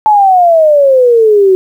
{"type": "exponential sweep", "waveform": "sine", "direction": "down", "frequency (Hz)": [870, 370.6], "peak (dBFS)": -3, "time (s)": [0.06, 1.55], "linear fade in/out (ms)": 0, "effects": ["7-bit"]}